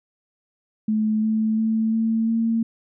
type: tone with pitch steps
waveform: sine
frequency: 216.1 / 218.9 / 221.7 / 224.5 / 227.4 Hz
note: A3 / A3 / A3 / A3 / A#3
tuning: -31 / -9 / +13 / +35 / -43 cents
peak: -18 dBFS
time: 0.88-2.63 s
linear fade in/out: 5 ms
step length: 350 ms
effects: none